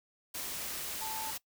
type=tone in noise; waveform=sine; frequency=880 Hz; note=A5; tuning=in tune; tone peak=-39 dBFS; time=1.01-1.31 s; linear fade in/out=10 ms; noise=white; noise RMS=-39 dBFS; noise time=0.34-1.38 s; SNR=-3 dB; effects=noise-tail reverb RT60 0.1 s tail -21 dB re dry